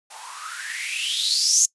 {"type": "noise with band-pass filter sweep", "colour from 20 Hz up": "violet", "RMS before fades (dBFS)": -24, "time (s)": [0.1, 1.66], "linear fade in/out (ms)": 10, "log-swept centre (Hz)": [780, 6800], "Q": 8.8, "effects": ["noise-tail reverb RT60 0.1 s tail -23 dB re dry", "resampled to 24000 Hz"]}